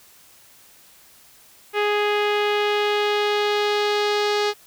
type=tone with low-pass filter sweep; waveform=sawtooth; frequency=415.3 Hz; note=G#4; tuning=in tune; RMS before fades=-21 dBFS; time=1.73-4.54 s; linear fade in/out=50 ms; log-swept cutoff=2600 to 4600 Hz; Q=1.9; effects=white hiss -51 dBFS RMS until 4.66 s